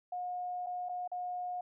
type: tone with dropouts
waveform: sine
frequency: 720 Hz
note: F#5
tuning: 47 cents flat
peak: -35 dBFS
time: 0.12-1.61 s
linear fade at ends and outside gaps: 5 ms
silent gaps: 0.663-0.667 / 0.888-0.893 / 1.077-1.116 s
effects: none